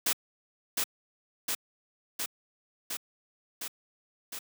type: noise with echo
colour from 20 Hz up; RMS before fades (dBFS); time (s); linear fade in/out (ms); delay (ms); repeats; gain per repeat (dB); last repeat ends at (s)
white; -27; 0.06-0.13; 5; 710; 6; -2; 4.39
effects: high-pass 150 Hz 12 dB/octave